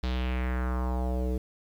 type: tone with low-pass filter sweep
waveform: square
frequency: 62.8 Hz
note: B1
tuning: 30 cents sharp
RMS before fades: -29 dBFS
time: 0.03-1.38 s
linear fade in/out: 5 ms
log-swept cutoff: 4200 to 420 Hz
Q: 2.6
effects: 9-bit